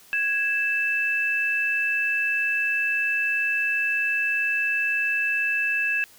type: tone pair together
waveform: sine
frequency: 1657 / 2637 Hz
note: G#6 / E7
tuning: -4 / 0 cents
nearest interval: minor sixth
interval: 804 cents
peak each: -25 / -23 dBFS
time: 0.13-6.04 s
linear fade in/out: 0 ms
effects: white hiss -52 dBFS RMS until 6.18 s